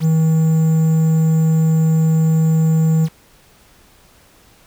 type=tone with quantisation; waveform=triangle; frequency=159.9 Hz; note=D#3; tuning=48 cents sharp; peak=-9 dBFS; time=0-3.09 s; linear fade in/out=50 ms; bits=6; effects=pink hiss -50 dBFS RMS until 4.66 s